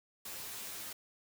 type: noise with comb filter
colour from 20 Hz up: white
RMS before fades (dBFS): -44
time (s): 0.25-0.93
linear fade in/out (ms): 5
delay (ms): 9.6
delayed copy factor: +0.9
effects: none